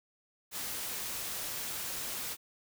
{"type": "noise", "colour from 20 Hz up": "white", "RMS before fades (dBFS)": -38, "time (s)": [0.51, 2.37], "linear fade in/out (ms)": 50, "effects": []}